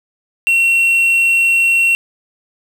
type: tone with quantisation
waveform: triangle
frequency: 2726 Hz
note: F7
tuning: 43 cents flat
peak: -8 dBFS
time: 0.47-1.95 s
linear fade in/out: 0 ms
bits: 6
effects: none